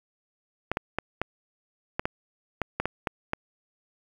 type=clicks; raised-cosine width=0.5 ms; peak=-11 dBFS; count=11; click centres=0.716 / 0.771 / 0.986 / 1.216 / 1.995 / 2.055 / 2.617 / 2.8 / 2.856 / 3.072 / 3.334 s; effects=7-bit